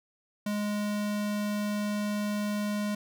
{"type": "tone", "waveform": "square", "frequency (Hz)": 207.7, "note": "G#3", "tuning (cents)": 0, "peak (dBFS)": -29, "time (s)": [0.46, 2.95], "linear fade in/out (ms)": 5, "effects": []}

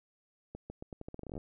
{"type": "accelerating click train", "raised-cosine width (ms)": 2, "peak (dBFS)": -29, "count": 16, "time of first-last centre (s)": [0.55, 1.378], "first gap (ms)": 150, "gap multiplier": 0.83, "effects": []}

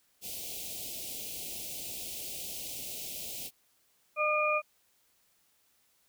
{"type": "band-stop noise", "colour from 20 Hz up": "white", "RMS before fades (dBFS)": -40, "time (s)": [0.21, 3.51], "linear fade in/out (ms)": 50, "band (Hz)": [750, 2400], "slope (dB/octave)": 48}
{"type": "harmonic tone", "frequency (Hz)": 607, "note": "D#5", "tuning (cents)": -43, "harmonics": [1, 2, 4], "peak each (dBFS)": [-30, -30, -30], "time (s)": [4.16, 4.62], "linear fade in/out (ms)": 50}
{"effects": ["white hiss -70 dBFS RMS until 6.08 s"]}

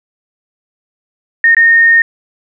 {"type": "tone with dropouts", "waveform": "sine", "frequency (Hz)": 1840, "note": "A#6", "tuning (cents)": -23, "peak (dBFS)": -4, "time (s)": [1.44, 2.02], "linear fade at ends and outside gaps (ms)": 2, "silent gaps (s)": [1.548, 1.567], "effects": []}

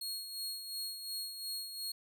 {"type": "tone with tremolo", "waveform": "sawtooth", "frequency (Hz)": 4299, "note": "C8", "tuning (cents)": 46, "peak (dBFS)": -34, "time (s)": [0.01, 1.92], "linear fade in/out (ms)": 5, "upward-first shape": "sine", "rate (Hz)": 2.8, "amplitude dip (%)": 55, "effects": []}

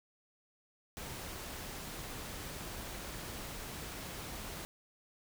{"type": "noise", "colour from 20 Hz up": "pink", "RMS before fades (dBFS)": -44, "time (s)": [0.97, 4.65], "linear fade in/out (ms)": 0, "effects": []}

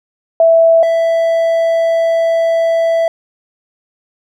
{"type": "tone pair in turn", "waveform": ["sine", "triangle"], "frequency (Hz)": [659.3, 661.6], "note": ["E5", "E5"], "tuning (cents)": [0, 6], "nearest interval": "unison", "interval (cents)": 6, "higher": "second", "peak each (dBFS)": [-5, -8], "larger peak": "first", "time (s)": [[0.4, 0.83], [0.83, 3.08]], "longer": "second", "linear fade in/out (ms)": 2, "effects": []}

